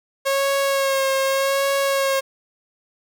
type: tone with vibrato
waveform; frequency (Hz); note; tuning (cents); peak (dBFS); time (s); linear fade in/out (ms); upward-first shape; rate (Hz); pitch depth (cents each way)
sawtooth; 545; C#5; -29; -14; 0.25-2.21; 20; sine; 0.84; 25
effects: none